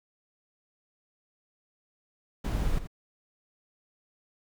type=noise with echo; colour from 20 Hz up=brown; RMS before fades=-28 dBFS; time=2.44-2.79 s; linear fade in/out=10 ms; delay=84 ms; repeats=1; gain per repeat=-11 dB; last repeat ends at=2.874 s; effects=none